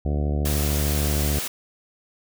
harmonic tone, 73.42 Hz, D2, in tune, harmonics 1 / 2 / 3 / 4 / 5 / 6 / 7 / 8 / 9 / 10, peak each -22 / -28 / -32 / -34 / -36 / -38 / -39 / -40 / -41 / -42 dBFS, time 0.05-1.39 s, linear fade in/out 5 ms
white high-pass noise, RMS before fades -29 dBFS, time 0.45-1.48 s, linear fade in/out 5 ms, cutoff 120 Hz, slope 48 dB/octave
effects none

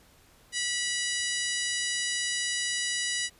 harmonic tone, 976 Hz, B5, 21 cents flat, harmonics 2 / 3 / 4 / 5 / 6 / 7 / 8 / 9 / 10, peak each -33 / -35 / -36 / -37 / -38 / -38 / -39 / -40 / -40 dBFS, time 0.52-3.3 s, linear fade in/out 50 ms, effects pink hiss -59 dBFS RMS until 3.39 s + resampled to 32000 Hz

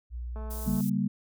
sine tone, 60 Hz, B1, 49 cents flat, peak -33 dBFS, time 0.1-0.79 s, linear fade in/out 50 ms
click train, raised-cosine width 1 ms, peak -32 dBFS, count 98, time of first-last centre 0.36-0.807 s, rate 217 Hz
pink high-pass noise, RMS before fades -42 dBFS, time 0.5-0.9 s, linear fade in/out 10 ms, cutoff 11000 Hz, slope 12 dB/octave
sine chord, G diminished, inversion second, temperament just, 141.12 / 196 / 235.2 Hz, Db3 / G3 / Bb3, +31 / 0 / +16 cents, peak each -32 / -27 / -30 dBFS, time 0.66-1.08 s, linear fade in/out 10 ms
effects none

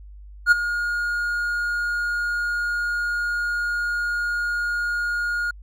triangle tone with ADSR envelope, 1429 Hz, F6, 39 cents sharp, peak -7 dBFS, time 0.46-5.51 s, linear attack 56 ms, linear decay 17 ms, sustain -13 dB, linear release 5 ms, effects added 50 Hz sine -39 dBFS peak until 5.62 s

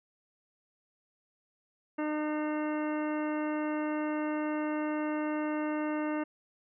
harmonic tone, 303.7 Hz, D#4, 42 cents flat, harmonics 1 / 2 / 3 / 4 / 5 / 6 / 7 / 9, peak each -31 / -37 / -41 / -43 / -45 / -47 / -48 / -50 dBFS, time 1.98-6.24 s, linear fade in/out 10 ms, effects none

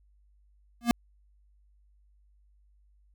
square tone with exponential growth, 236.5 Hz, A#3, 25 cents sharp, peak -15 dBFS, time 0.81-0.91 s, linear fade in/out 0 ms, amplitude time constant 20 ms, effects added 50 Hz sine -60 dBFS peak until 3.14 s

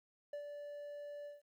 triangle tone with ADSR envelope, 582 Hz, D5, 16 cents flat, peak -38 dBFS, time 0.33-1.42 s, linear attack 4 ms, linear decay 87 ms, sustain -5 dB, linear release 160 ms, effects 13-bit

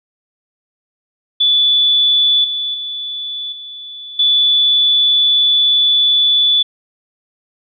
sine tone with level steps, 3463 Hz, A7, 28 cents flat, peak -9 / -17 / -21 / -28 / -9 dBFS, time 1.4-6.63 s, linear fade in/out 10 ms, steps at 2.44 / 2.74 / 3.52 / 4.19 s, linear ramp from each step 5 ms, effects none

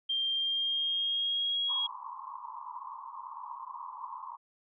sine tone with pitch glide, 3181 to 3301 Hz, G7 to G#7, +25 to -11 cents, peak -28 dBFS, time 0.09-1.87 s, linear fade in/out 10 ms, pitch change +64 cents, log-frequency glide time 0.32-1.6 s
pink band-pass noise, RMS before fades -43 dBFS, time 1.68-4.37 s, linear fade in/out 20 ms, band 920 to 1100 Hz, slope 96 dB/octave
effects none

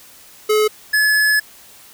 square tone pair in turn, 427.3 / 1709.2 Hz, G#4 / G#6, +49 / +49 cents, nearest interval 2 octaves, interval 2400 cents, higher second, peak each -13 dBFS, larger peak neither, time 0.49-0.68 / 0.93-1.4 s, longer second, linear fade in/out 10 ms, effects white hiss -44 dBFS RMS until 1.93 s

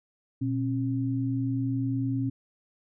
sine tone pair together, 120.4 / 270 Hz, B2 / C#4, -44 / -45 cents, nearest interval octave + major second, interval 1399 cents, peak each -28 dBFS, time 0.41-2.3 s, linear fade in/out 10 ms, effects none

